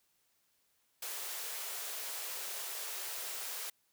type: high-pass noise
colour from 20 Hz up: white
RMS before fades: -41 dBFS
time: 1.02-3.7 s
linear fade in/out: 5 ms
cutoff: 370 Hz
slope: 96 dB/octave
effects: white hiss -75 dBFS RMS until 3.92 s